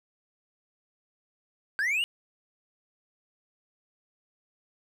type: linear sweep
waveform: triangle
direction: up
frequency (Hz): 1529 to 2951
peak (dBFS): -23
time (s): 1.79-2.04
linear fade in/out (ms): 0
effects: none